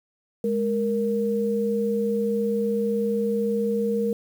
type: tone pair together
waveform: sine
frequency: 208 / 466.2 Hz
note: G#3 / A#4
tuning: +3 / 0 cents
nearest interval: octave + major second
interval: 1397 cents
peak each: -25 / -23 dBFS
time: 0.44-4.13 s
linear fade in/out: 2 ms
effects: 8-bit